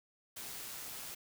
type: noise with amplitude modulation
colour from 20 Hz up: white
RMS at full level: -44 dBFS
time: 0.36-1.15 s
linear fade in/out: 10 ms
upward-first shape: sine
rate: 129 Hz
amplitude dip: 25%
effects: none

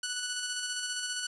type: tone with tremolo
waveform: 10% pulse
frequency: 1480 Hz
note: F#6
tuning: in tune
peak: -23 dBFS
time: 0.03-1.27 s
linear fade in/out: 5 ms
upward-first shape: square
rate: 15 Hz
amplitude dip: 30%
effects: resampled to 24000 Hz + 10-bit

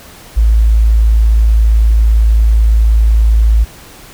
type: tone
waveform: sine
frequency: 55 Hz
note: A1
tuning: in tune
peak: -5 dBFS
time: 0.36-3.65 s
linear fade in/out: 20 ms
effects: pink hiss -36 dBFS RMS until 4.13 s

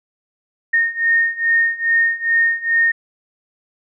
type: beating tone pair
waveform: sine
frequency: 1839 / 1841.4 Hz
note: A#6 / A#6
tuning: -24 / -22 cents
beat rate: 2.4 Hz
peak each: -18 / -16 dBFS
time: 0.73-2.92 s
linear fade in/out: 10 ms
effects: none

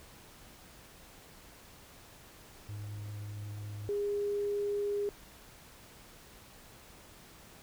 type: tone pair in turn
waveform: triangle / sine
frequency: 103.83 / 408.4 Hz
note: G#2 / G#4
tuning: 0 / -29 cents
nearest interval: 2 octaves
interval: 2371 cents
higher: second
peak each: -37 / -30 dBFS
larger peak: second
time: 2.69-3.89 / 3.89-5.09 s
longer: neither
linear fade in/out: 0 ms
effects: pink hiss -55 dBFS RMS until 7.62 s

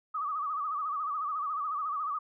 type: tone with vibrato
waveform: sine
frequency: 1200 Hz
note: D6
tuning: 37 cents sharp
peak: -30 dBFS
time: 0.14-2.19 s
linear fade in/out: 10 ms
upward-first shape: sine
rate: 14 Hz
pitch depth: 110 cents each way
effects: none

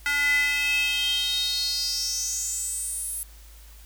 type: tone with high-pass filter sweep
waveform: square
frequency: 287.4 Hz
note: D4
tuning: 37 cents flat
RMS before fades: -26 dBFS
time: 0.06-3.23 s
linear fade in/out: 0 ms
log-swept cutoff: 1700 to 11000 Hz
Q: 6.9
effects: added 53 Hz sine -45 dBFS peak until 3.85 s + white hiss -53 dBFS RMS until 3.85 s

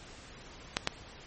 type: clicks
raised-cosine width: 0.2 ms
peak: -9 dBFS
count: 2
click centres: 0.769 / 0.874 s
effects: pink hiss -50 dBFS RMS until 1.26 s + MP3 32 kbps

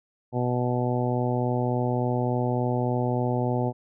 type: harmonic tone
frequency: 123.47 Hz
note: B2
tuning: in tune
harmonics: 1 / 2 / 3 / 4 / 5 / 6 / 7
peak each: -26 / -29 / -31 / -32 / -33 / -34 / -34 dBFS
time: 0.32-3.73 s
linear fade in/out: 50 ms
effects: none

